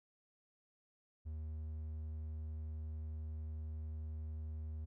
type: tone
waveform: triangle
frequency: 77.78 Hz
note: D#2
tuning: in tune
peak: -39 dBFS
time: 1.25-4.86 s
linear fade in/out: 20 ms
effects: none